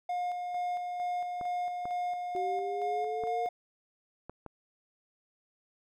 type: tone with tremolo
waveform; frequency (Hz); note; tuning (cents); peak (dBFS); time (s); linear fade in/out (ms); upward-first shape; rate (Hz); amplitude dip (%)
triangle; 714; F5; +38; -28; 0.09-3.49; 5; square; 2.2; 35
type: clicks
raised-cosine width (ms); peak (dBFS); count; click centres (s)
1; -28; 5; 1.412 / 1.855 / 3.237 / 4.296 / 4.463
type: exponential sweep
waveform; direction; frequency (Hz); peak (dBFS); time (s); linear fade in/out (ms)
sine; up; 373.1 to 466.2; -34; 2.35-3.46; 0
effects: none